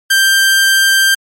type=tone; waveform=sawtooth; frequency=1576 Hz; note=G6; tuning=9 cents sharp; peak=-4 dBFS; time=0.1-1.15 s; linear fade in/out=10 ms; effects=MP3 64 kbps